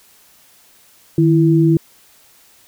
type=tone pair together; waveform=sine; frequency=155.56 / 330.8 Hz; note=D#3 / E4; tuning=0 / +6 cents; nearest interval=octave + minor second; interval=1306 cents; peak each=-12 dBFS; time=1.18-1.77 s; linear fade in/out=2 ms; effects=white hiss -50 dBFS RMS until 2.67 s